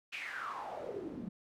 pink noise with band-pass filter sweep, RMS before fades -42 dBFS, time 0.12-1.29 s, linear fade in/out 10 ms, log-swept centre 2700 to 200 Hz, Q 6.1, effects none

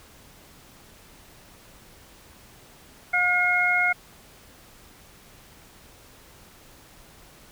harmonic tone, 717 Hz, F5, 45 cents sharp, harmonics 1 / 2 / 3, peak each -27 / -24 / -21 dBFS, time 3.13-3.93 s, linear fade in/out 10 ms, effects pink hiss -51 dBFS RMS until 7.51 s

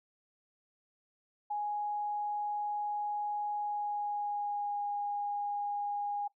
sine tone with pitch glide, 830.6 to 819.2 Hz, G#5 to G#5, 0 to -24 cents, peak -32 dBFS, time 1.5-6.28 s, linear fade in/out 10 ms, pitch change -24 cents, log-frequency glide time 3.55-4.83 s, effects noise-tail reverb RT60 0.1 s tail -18 dB re dry

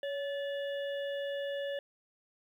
harmonic tone with a mistuned harmonic, 579 Hz, D5, 25 cents flat, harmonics 1 / 3 / 5 / 6, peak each -34 / -44 / -48 / -50 dBFS, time 0.03-1.79 s, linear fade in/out 2 ms, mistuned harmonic 1, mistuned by -52 cents, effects 11-bit

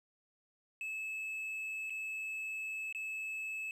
triangle tone with dropouts, 2602 Hz, E7, 23 cents flat, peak -36 dBFS, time 0.81-3.71 s, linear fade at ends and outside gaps 1 ms, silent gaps 1.898-1.904 / 2.926-2.948 s, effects resampled to 32000 Hz + 12-bit

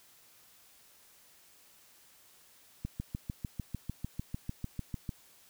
click train, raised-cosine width 5 ms, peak -23 dBFS, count 16, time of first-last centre 2.85-5.092 s, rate 6.69 Hz, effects white hiss -61 dBFS RMS until 5.49 s

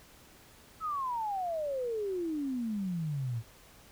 sine exponential sweep, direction down, 1318.5 to 110 Hz, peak -31 dBFS, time 0.8-3.43 s, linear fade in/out 50 ms, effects pink hiss -57 dBFS RMS until 3.91 s

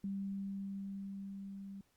sine tone with level ramp, 196.5 Hz, G3, 4 cents sharp, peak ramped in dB -36 to -45 dBFS, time 0.04-1.81 s, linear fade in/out 2 ms, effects pink hiss -75 dBFS RMS until 1.96 s + Opus 48 kbps

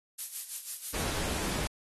violet noise with tremolo, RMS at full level -32 dBFS, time 0.18-1.03 s, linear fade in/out 10 ms, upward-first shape sine, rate 6.1 Hz, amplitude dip 70%
pink noise, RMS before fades -34 dBFS, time 0.94-1.67 s, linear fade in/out 0 ms
effects AAC 32 kbps

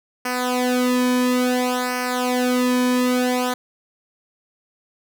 sawtooth tone with flanger, 249.9 Hz, B3, 21 cents sharp, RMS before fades -20 dBFS, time 0.25-3.54 s, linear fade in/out 5 ms, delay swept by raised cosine 0.27 to 1.47 ms, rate 0.58 Hz, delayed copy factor -0.85, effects none

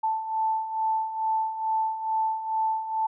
sine beating tone pair, 880 / 882.3 Hz, A5 / A5, 0 / +5 cents, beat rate 2.3 Hz, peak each -31 / -25 dBFS, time 0.03-3.07 s, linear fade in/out 10 ms, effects none

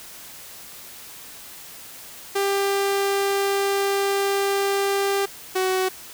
sawtooth tone pair in turn, 396.4 / 374.2 Hz, G4 / F#4, +19 / +20 cents, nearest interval minor second, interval 99 cents, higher first, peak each -16 dBFS, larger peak neither, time 2.35-5.26 / 5.55-5.89 s, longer first, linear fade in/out 10 ms, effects white hiss -41 dBFS RMS until 6.13 s

